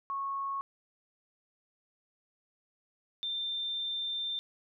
sine tone pair in turn, 1100 / 3582 Hz, C#6 / A7, -14 / +30 cents, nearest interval octave + minor sixth, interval 2044 cents, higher second, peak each -32 / -32 dBFS, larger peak neither, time 0.1-0.61 / 3.23-4.39 s, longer second, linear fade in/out 0 ms, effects none

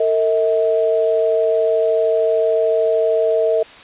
sine tone pair together, 453.3 / 641 Hz, A#4 / E5, -48 / -49 cents, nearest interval tritone, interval 599 cents, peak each -16 dBFS, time 0-3.63 s, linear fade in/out 5 ms, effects white hiss -40 dBFS RMS until 3.83 s + resampled to 8000 Hz

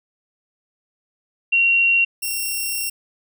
sine / 5% pulse tone pair in turn, 2747 / 2734 Hz, F7 / F7, -29 / -37 cents, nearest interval unison, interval 8 cents, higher first, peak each -13 dBFS, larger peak neither, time 1.52-2.05 / 2.22-2.9 s, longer second, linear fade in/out 10 ms, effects none

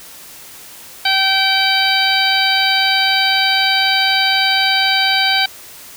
harmonic tone, 772 Hz, G5, 27 cents flat, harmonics 1 / 2 / 3 / 4 / 5 / 6, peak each -19 / -19 / -19 / -19 / -19 / -19 dBFS, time 1.05-5.46 s, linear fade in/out 5 ms, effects white hiss -37 dBFS RMS until 5.96 s

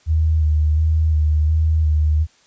sine tone with vibrato, 77.78 Hz, D#2, in tune, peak -13 dBFS, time 0.06-2.27 s, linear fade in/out 50 ms, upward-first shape square, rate 1.4 Hz, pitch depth 28 cents each way, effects white hiss -55 dBFS RMS until 2.46 s + resampled to 16000 Hz

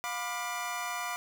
25% pulse chord, B diminished, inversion second, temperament just, 711.2 / 987.8 / 1185.3 Hz, F5 / B5 / D6, +31 / 0 / +16 cents, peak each -34 dBFS, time 0.04-1.16 s, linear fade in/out 0 ms, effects none

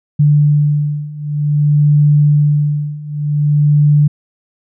sine beating tone pair, 147.2 / 147.73 Hz, D3 / D3, +4 / +11 cents, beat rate 0.53 Hz, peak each -13 / -11 dBFS, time 0.19-4.08 s, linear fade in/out 10 ms, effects none

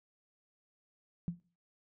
sine tone with exponential decay, 173 Hz, F3, 16 cents flat, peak -28 dBFS, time 1.28-1.4 s, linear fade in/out 0 ms, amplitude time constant 24 ms, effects noise-tail reverb RT60 0.4 s tail -21 dB re dry

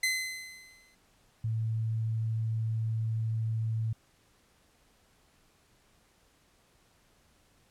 sawtooth tone with exponential decay, 2046 Hz, C7, 39 cents flat, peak -21 dBFS, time 0.03-0.95 s, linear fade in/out 5 ms, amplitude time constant 200 ms
sine tone, 111.7 Hz, A2, 27 cents sharp, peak -28 dBFS, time 1.44-3.93 s, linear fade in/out 5 ms
effects pink hiss -66 dBFS RMS until 7.7 s + low-pass 12000 Hz 12 dB/octave

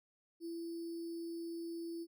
sine tone with sample-and-hold, 335.4 Hz, E4, 30 cents sharp, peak -40 dBFS, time 0.4-2.07 s, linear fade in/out 50 ms, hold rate 4900 Hz, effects none

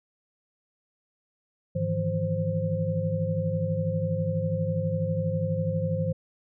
sine tone cluster, 102.9 / 156.7 / 168.9 / 524 Hz, G#2 / D#3 / E3 / C5, -16 / +13 / +42 / +2 cents, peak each -30 dBFS, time 1.75-6.13 s, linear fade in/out 10 ms, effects none

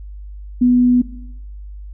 sine tone, 246.9 Hz, B3, in tune, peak -9 dBFS, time 0.61-1.02 s, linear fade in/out 10 ms, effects noise-tail reverb RT60 0.8 s tail -17 dB re dry + added 50 Hz sine -30 dBFS peak until 1.93 s

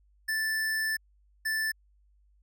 square tone bursts at uneven times, 1760 Hz, A6, in tune, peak -28 dBFS, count 2, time 0.28-0.97 / 1.45-1.72 s, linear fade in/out 10 ms, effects added 50 Hz sine -61 dBFS peak until 2.42 s

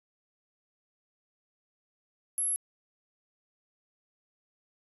sine tone, 11170 Hz, F9, 1 cent flat, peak -26 dBFS, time 2.38-2.56 s, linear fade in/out 0 ms, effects tanh soft clip ceiling -23 dBFS

